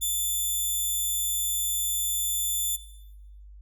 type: tone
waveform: 5% pulse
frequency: 3520 Hz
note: A7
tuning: in tune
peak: -17 dBFS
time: 0.01-2.77 s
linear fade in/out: 20 ms
effects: noise-tail reverb RT60 0.9 s tail -17 dB re dry + added 50 Hz sine -44 dBFS peak until 3.61 s